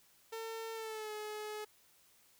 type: tone with pitch glide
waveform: sawtooth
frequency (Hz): 450 to 424.7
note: A4 to G#4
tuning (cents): +39 to +39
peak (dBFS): -37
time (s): 0.32-1.65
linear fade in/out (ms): 10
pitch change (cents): -100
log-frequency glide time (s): 0.74-1.13
effects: white hiss -67 dBFS RMS until 2.39 s